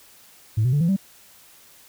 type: tone with pitch steps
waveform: sine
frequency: 108.9 / 125.82 / 145.36 / 167.95 / 194.04 Hz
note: A2 / B2 / D3 / E3 / G3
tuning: -17 / +33 / -17 / +33 / -17 cents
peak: -15 dBFS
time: 0.57-0.965 s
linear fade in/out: 10 ms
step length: 79 ms
effects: tanh soft clip ceiling -14 dBFS + white hiss -51 dBFS RMS until 1.88 s